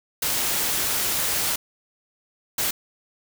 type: noise bursts at uneven times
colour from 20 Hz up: white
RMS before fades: -24 dBFS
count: 2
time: 0.22-1.56 / 2.58-2.71 s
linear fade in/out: 5 ms
effects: none